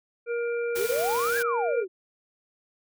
harmonic tone, 471.9 Hz, A#4, 21 cents sharp, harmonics 1 / 3 / 5, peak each -26 / -36 / -40 dBFS, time 0.26-1.85 s, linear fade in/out 50 ms
white noise, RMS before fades -35 dBFS, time 0.75-1.43 s, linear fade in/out 10 ms
sine exponential two-way sweep, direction up then down, 350 to 1682 to 350 Hz, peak -26 dBFS, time 0.76-1.88 s, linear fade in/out 50 ms, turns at 1.38 s
effects none

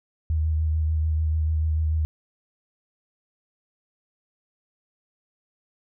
sine tone with vibrato, 78.4 Hz, D#2, 14 cents sharp, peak -20 dBFS, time 0.3-2.05 s, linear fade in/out 0 ms, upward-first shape triangle, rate 6.8 Hz, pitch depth 29 cents each way, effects none

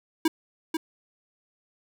square tone with echo, 321.5 Hz, E4, 43 cents flat, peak -19 dBFS, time 0.25-0.28 s, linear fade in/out 5 ms, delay 490 ms, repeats 1, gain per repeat -6 dB, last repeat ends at 0.77 s, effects none

